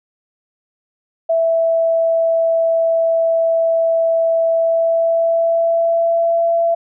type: tone with pitch glide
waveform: sine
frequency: 659.3 to 672.8 Hz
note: E5 to E5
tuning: 0 to +35 cents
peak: -12 dBFS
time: 1.29-6.75 s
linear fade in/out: 10 ms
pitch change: +35 cents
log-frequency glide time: 4.51-6.47 s
effects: none